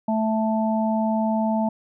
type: harmonic tone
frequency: 220 Hz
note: A3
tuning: in tune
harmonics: 1 / 3 / 4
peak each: -21 / -26 / -27 dBFS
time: 0.08-1.69 s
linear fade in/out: 5 ms
effects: none